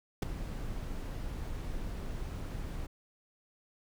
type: noise with ADSR envelope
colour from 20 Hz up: brown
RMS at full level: -22 dBFS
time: 0.22-2.87 s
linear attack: 6 ms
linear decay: 11 ms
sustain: -16 dB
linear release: 10 ms
effects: none